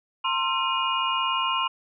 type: tone cluster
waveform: sine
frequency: 915 / 1052 / 1353 / 2460 / 2857 Hz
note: A#5 / C6 / E6 / D#7 / F7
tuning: -32 / +9 / +45 / -20 / +39 cents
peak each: -32 / -25 / -33 / -33 / -28 dBFS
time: 0.24-1.68 s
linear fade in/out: 10 ms
effects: none